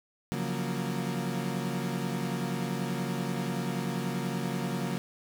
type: chord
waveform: 35% pulse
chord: Gb major seventh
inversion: second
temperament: equal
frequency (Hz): 138.59 / 174.61 / 185 / 233.1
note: Db3 / F3 / Gb3 / Bb3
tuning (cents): 0 / 0 / 0 / 0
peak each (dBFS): -34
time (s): 0.32-4.98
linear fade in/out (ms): 0
effects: none